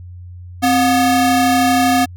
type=ring-modulated tone; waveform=45% pulse; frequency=490.7 Hz; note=B4; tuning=11 cents flat; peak=-8 dBFS; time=0.62-2.06 s; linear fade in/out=20 ms; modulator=229 Hz; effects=added 89 Hz sine -31 dBFS peak until 2.16 s